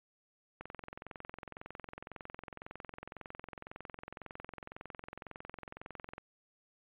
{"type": "click train", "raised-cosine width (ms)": 0.5, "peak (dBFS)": -29, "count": 123, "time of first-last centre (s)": [0.61, 6.181], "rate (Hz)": 21.9, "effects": ["resampled to 8000 Hz"]}